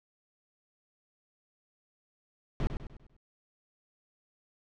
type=noise with echo; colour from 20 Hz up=brown; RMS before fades=-28 dBFS; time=2.6-2.67 s; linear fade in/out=0 ms; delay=99 ms; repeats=5; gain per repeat=-7 dB; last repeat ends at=3.165 s; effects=low-pass 4000 Hz 12 dB/octave